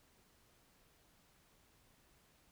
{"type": "silence", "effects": ["pink hiss -70 dBFS RMS until 2.51 s"]}